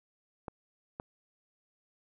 clicks, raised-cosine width 1 ms, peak -24 dBFS, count 2, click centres 0.482 / 0.999 s, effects none

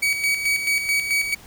40% pulse tone with tremolo, 2266 Hz, C#7, 37 cents sharp, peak -17 dBFS, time 0.02-1.35 s, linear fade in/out 10 ms, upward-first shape square, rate 4.6 Hz, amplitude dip 55%, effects pink hiss -46 dBFS RMS until 1.46 s

